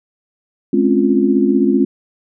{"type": "chord", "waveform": "sine", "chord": "Db major seventh", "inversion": "second", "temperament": "equal with one note detuned", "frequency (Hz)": [211.4, 261.6, 277.2, 349.2], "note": ["Ab3", "C4", "Db4", "F4"], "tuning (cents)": [31, 0, 0, 0], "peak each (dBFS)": -16, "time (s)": [0.73, 1.85], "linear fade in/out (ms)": 5, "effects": []}